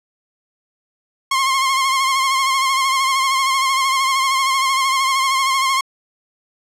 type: tone with vibrato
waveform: sawtooth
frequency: 1070 Hz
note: C6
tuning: 38 cents sharp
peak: -11 dBFS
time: 1.31-5.81 s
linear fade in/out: 5 ms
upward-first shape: sine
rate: 13 Hz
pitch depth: 46 cents each way
effects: low-pass 10000 Hz 12 dB/octave